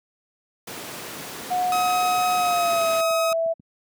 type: noise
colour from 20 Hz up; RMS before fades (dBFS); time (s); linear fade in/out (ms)
pink; -34; 0.67-3.01; 5
type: tone with pitch glide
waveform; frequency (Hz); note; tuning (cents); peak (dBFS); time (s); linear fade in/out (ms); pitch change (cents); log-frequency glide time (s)
sine; 727 to 659; F#5 to E5; -31 to -1; -20; 1.5-3.54; 20; -170; 2.36-2.89
type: tone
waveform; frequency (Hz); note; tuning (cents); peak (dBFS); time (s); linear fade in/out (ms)
sawtooth; 1269; D#6; +34; -20; 1.72-3.33; 2
type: clicks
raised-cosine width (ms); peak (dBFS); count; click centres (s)
5; -30; 11; 1.82 / 1.961 / 2.18 / 2.286 / 2.684 / 2.784 / 2.875 / 3.108 / 3.319 / 3.461 / 3.598
effects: high-pass 200 Hz 12 dB/octave